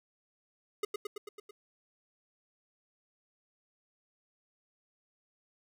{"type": "tone with echo", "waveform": "square", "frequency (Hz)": 415.3, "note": "G#4", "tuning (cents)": 0, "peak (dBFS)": -30, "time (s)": [0.83, 0.85], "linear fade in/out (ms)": 5, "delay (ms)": 110, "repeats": 6, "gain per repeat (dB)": -3, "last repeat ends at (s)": 1.51, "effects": []}